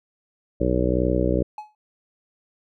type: harmonic tone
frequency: 62.1 Hz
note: B1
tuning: 10 cents sharp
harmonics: 1 / 2 / 3 / 4 / 5 / 6 / 7 / 8 / 9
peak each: -25 / -28 / -27 / -31 / -25 / -29 / -28 / -29 / -27 dBFS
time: 0.6-1.43 s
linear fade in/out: 10 ms
type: tone with exponential decay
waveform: triangle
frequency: 849 Hz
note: G#5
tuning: 38 cents sharp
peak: -26 dBFS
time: 1.58-1.75 s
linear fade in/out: 2 ms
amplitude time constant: 36 ms
effects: none